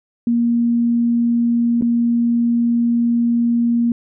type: tone with dropouts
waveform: sine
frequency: 235.7 Hz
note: A#3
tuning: 19 cents sharp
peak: -13 dBFS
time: 0.27-3.92 s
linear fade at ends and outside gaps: 2 ms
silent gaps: 1.812-1.822 s
effects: none